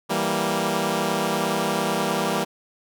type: chord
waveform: 10% pulse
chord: E diminished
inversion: none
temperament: equal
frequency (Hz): 164.81 / 196 / 233.1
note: E3 / G3 / Bb3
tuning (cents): 0 / 0 / 0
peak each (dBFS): -19 / -17 / -18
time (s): 0.09-2.45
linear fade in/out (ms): 20
effects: none